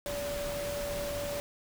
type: tone in noise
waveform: sine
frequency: 576 Hz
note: D5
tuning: 34 cents flat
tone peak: -34 dBFS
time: 0.06-1.4 s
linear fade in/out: 0 ms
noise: pink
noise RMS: -39 dBFS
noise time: 0.06-1.4 s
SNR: +2 dB
effects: none